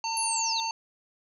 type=harmonic tone; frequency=904 Hz; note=A5; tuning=47 cents sharp; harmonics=1 / 3 / 5 / 7; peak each=-30 / -37 / -34 / -38 dBFS; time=0.04-0.71 s; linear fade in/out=2 ms
type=linear sweep; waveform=sine; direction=down; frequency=10970 to 3568 Hz; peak=-28 dBFS; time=0.17-0.6 s; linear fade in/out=0 ms
effects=none